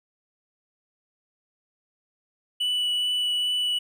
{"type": "tone with vibrato", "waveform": "triangle", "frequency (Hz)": 2960, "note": "F#7", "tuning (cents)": 0, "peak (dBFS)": -21, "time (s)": [2.6, 3.79], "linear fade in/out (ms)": 10, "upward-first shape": "triangle", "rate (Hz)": 2.4, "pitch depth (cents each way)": 9, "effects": []}